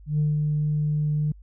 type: tone with ADSR envelope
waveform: sine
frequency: 150.3 Hz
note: D3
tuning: 40 cents sharp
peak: -17 dBFS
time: 0.06-1.32 s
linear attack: 130 ms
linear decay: 170 ms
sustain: -3 dB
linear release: 5 ms
effects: tanh soft clip ceiling -16 dBFS + added 50 Hz sine -44 dBFS peak until 1.42 s